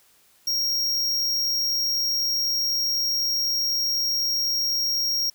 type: tone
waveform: square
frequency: 5588 Hz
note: F8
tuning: in tune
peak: -22 dBFS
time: 0.47-5.3 s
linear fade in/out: 5 ms
effects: white hiss -59 dBFS RMS until 5.34 s